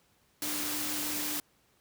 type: tone in noise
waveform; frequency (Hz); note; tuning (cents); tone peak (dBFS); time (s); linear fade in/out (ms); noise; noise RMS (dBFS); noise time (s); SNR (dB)
sine; 298.5; D4; +28; -40; 0.42-1.4; 2; white; -34; 0.42-1.4; -9
effects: pink hiss -68 dBFS RMS until 1.8 s + high-pass 60 Hz 12 dB/octave